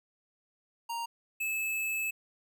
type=tone pair in turn; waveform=square; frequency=932.3 / 2607 Hz; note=A#5 / E7; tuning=0 / -20 cents; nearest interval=octave + tritone; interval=1780 cents; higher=second; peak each=-34 / -31 dBFS; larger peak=second; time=0.89-1.06 / 1.4-2.11 s; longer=second; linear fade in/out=10 ms; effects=none